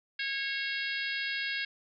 harmonic tone, 547 Hz, C#5, 23 cents flat, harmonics 3 / 4 / 5 / 6 / 7 / 8 / 9, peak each -35 / -37 / -39 / -41 / -42 / -43 / -44 dBFS, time 0.19-1.65 s, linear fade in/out 5 ms, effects none

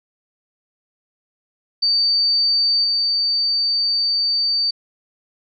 sine tone with level steps, 4601 Hz, D8, 36 cents flat, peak -14 / -16 dBFS, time 1.82-4.71 s, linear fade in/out 10 ms, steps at 2.84 s, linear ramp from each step 2 ms, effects none

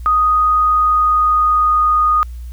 sine tone with pitch glide, 1244.5 to 1234.5 Hz, D#6 to D#6, 0 to -14 cents, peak -10 dBFS, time 0.06-2.23 s, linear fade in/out 0 ms, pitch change -14 cents, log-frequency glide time 0.57-2.01 s, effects added 60 Hz sine -26 dBFS peak until 2.52 s + white hiss -52 dBFS RMS until 2.52 s

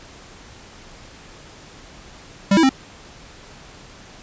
square tone with pitch steps, 197.8 / 326.5 / 265.8 Hz, G3 / E4 / C4, +16 / -17 / +27 cents, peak -12 dBFS, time 2.51-2.693 s, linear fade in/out 5 ms, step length 61 ms, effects pink hiss -43 dBFS RMS until 4.22 s + resampled to 16000 Hz

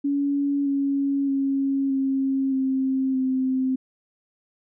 sine tone with pitch steps, 282.5 / 278 / 273.5 / 269.1 / 264.8 / 260.6 Hz, C#4 / C#4 / C#4 / C4 / C4 / C4, +33 / +5 / -23 / +49 / +21 / -7 cents, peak -20 dBFS, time 0.04-3.76 s, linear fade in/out 10 ms, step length 620 ms, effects none

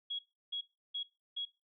sine tone bursts, 3322 Hz, G#7, in tune, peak -35 dBFS, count 4, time 0.1-1.454 s, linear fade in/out 10 ms, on 91 ms, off 330 ms, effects noise-tail reverb RT60 0.3 s tail -21 dB re dry

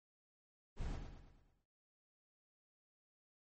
brown noise with echo, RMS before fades -42 dBFS, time 0.76-1 s, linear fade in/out 50 ms, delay 110 ms, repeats 6, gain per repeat -6 dB, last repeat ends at 1.66 s, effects MP3 32 kbps

